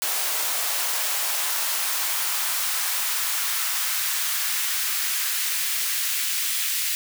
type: noise with high-pass filter sweep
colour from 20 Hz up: white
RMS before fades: -25 dBFS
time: 0.02-6.95 s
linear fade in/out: 0 ms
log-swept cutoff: 620 to 2200 Hz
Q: 1.1
effects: none